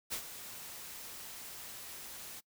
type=noise with ADSR envelope; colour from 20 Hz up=white; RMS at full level=-36 dBFS; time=0.1-2.41 s; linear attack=28 ms; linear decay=83 ms; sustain=-11 dB; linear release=23 ms; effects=noise-tail reverb RT60 0.1 s tail -23 dB re dry